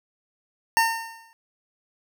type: tone with exponential decay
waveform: 25% pulse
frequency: 910 Hz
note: A#5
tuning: 42 cents flat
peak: -11 dBFS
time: 0.77-1.33 s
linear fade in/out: 0 ms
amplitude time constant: 120 ms
effects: none